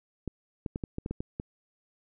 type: clicks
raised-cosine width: 3 ms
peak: -20 dBFS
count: 9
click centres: 0.277 / 0.662 / 0.759 / 0.838 / 0.984 / 1.061 / 1.11 / 1.205 / 1.399 s
effects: none